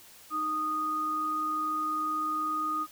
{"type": "tone pair together", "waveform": "sine", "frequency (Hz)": [309.3, 1237.2], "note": ["D#4", "D#6"], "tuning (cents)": [-10, -10], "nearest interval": "2 octaves", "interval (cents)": 2400, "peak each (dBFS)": [-38, -28], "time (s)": [0.3, 2.87], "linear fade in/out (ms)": 50, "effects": ["white hiss -53 dBFS RMS until 2.91 s"]}